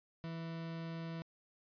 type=tone; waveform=40% pulse; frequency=164.81 Hz; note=E3; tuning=in tune; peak=-40 dBFS; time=0.24-1.22 s; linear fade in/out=0 ms; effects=resampled to 11025 Hz